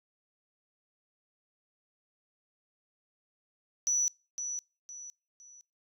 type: tone with echo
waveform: sine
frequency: 5920 Hz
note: F#8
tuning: in tune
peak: -24 dBFS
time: 3.87-4.08 s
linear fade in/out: 0 ms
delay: 510 ms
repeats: 3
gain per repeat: -9 dB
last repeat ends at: 5.61 s
effects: noise-tail reverb RT60 0.3 s tail -26 dB re dry + tanh soft clip ceiling -22 dBFS